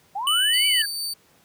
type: linear two-way sweep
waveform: sine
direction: up then down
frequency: 745 to 2325 to 1598 Hz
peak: -25 dBFS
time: 0.15-0.86 s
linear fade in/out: 10 ms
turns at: 0.67 s
type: tone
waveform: square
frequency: 2981 Hz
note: F#7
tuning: 12 cents sharp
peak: -19 dBFS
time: 0.27-0.82 s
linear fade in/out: 2 ms
type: tone with tremolo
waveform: sawtooth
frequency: 4576 Hz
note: D8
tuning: 46 cents flat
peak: -23 dBFS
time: 0.53-1.14 s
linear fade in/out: 10 ms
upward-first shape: triangle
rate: 4.4 Hz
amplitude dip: 25%
effects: pink hiss -58 dBFS RMS until 1.44 s + high-pass 100 Hz 12 dB/octave